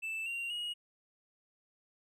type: tone with pitch steps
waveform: triangle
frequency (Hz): 2644 / 2763 / 2887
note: E7 / F7 / F#7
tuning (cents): +5 / -19 / -43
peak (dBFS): -34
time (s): 0.02-0.74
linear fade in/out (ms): 20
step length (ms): 240
effects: none